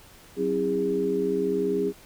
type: tone cluster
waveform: sine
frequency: 185.9 / 267 / 327.3 / 407.4 Hz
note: F#3 / C4 / E4 / G#4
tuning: +8 / +35 / -12 / -33 cents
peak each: -32 / -30 / -32 / -24 dBFS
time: 0.36-1.93 s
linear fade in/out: 50 ms
effects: pink hiss -51 dBFS RMS until 2.05 s